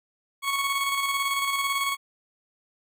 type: tone with tremolo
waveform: 20% pulse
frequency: 1108 Hz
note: C#6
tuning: 1 cent flat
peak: -18 dBFS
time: 0.42-1.97 s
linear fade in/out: 50 ms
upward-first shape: square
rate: 18 Hz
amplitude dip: 35%
effects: none